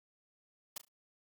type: noise with echo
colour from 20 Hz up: white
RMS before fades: -40 dBFS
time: 0.76-0.78 s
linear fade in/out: 5 ms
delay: 35 ms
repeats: 3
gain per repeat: -12 dB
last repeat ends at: 0.885 s
effects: Opus 48 kbps